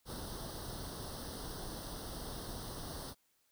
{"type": "noise with comb filter", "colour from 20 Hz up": "pink", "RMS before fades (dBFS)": -44, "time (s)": [0.05, 3.15], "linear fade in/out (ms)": 50, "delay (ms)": 0.21, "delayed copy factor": 0.9, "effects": ["white hiss -75 dBFS RMS until 3.51 s"]}